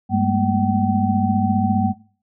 sine tone cluster, 99.6 / 199.7 / 214.5 / 234.3 / 764 Hz, G2 / G3 / A3 / A#3 / G5, +28 / +32 / -44 / +9 / -45 cents, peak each -22 dBFS, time 0.09-1.94 s, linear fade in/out 50 ms, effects noise-tail reverb RT60 0.4 s tail -18 dB re dry

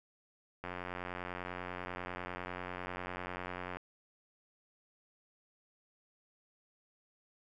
click train, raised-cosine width 0.5 ms, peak -25 dBFS, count 283, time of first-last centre 0.64-3.77 s, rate 90.1 Hz, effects none

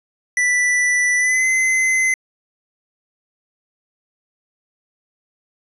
square tone with pitch glide, 1975.5 to 2051 Hz, B6 to C7, 0 to -35 cents, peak -15 dBFS, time 0.37-2.14 s, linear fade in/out 2 ms, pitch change +65 cents, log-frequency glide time 1.17-1.46 s, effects resampled to 24000 Hz

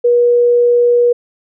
sine tone, 481.6 Hz, B4, 44 cents flat, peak -7 dBFS, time 0.04-1.13 s, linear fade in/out 10 ms, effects none

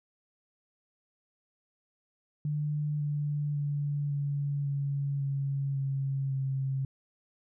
sine tone with pitch steps, 148.9 / 146.77 / 144.66 / 142.59 / 140.54 / 138.53 / 136.54 / 134.58 Hz, D3 / D3 / D3 / C#3 / C#3 / C#3 / C#3 / C3, +24 / -1 / -26 / +49 / +24 / -1 / -26 / +49 cents, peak -28 dBFS, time 2.45-6.85 s, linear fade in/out 2 ms, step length 550 ms, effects none

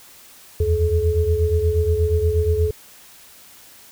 sine tone cluster, 77.7 / 86.1 / 429.3 Hz, D#2 / F2 / A4, -2 / -24 / -43 cents, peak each -20 dBFS, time 0.6-2.71 s, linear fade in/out 5 ms, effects white hiss -46 dBFS RMS until 3.91 s

